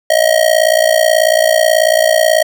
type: tone with amplitude modulation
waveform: square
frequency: 634 Hz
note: D#5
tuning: 32 cents sharp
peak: -5 dBFS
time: 0.1-2.43 s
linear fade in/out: 5 ms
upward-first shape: sine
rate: 58.3 Hz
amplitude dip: 90%
effects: none